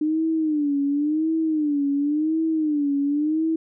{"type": "tone with vibrato", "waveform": "sine", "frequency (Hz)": 301.3, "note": "D4", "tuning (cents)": 44, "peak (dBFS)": -19, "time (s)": [0.01, 3.56], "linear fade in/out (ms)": 5, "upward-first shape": "sine", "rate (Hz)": 0.93, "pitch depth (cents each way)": 120, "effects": []}